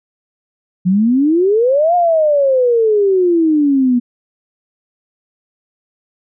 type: exponential two-way sweep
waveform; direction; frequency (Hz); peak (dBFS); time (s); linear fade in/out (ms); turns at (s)
sine; up then down; 175.4 to 718 to 239.2; -9; 0.85-4; 20; 1.95
effects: none